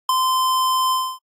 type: tone with ADSR envelope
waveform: square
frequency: 1034 Hz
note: C6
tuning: 21 cents flat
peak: -13 dBFS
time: 0.09-1.19 s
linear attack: 3 ms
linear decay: 14 ms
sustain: -4 dB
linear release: 270 ms
effects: AAC 64 kbps